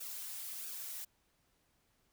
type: noise with flanger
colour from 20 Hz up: blue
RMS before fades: -44 dBFS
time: 0-1.05 s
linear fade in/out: 10 ms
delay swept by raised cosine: 0.95 to 4.45 ms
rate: 1.5 Hz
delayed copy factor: -0.7
effects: pink hiss -75 dBFS RMS until 2.12 s

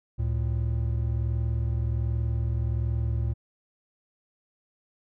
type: tone pair together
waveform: triangle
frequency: 71.49 / 112.8 Hz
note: D2 / A2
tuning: -46 / +44 cents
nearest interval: minor sixth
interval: 790 cents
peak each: -25 dBFS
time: 0.18-3.34 s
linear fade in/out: 20 ms
effects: none

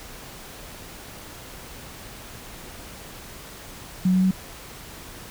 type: tone with pitch steps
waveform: sine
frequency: 184.2 / 185.91 / 187.64 Hz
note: F#3 / F#3 / F#3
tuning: -7 / +9 / +25 cents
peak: -16 dBFS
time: 4.05-4.311 s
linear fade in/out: 5 ms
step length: 87 ms
effects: pink hiss -41 dBFS RMS until 5.3 s

